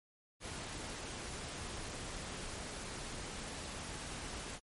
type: noise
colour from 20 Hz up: pink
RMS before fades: -44 dBFS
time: 0.4-4.6 s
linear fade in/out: 50 ms
effects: MP3 48 kbps